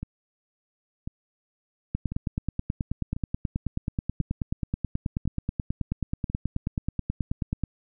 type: two click trains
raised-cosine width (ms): 5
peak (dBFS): -20 / -14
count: 7 / 54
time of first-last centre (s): 0.03-6.3 / 1.95-7.637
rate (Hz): 0.957 / 9.32
effects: none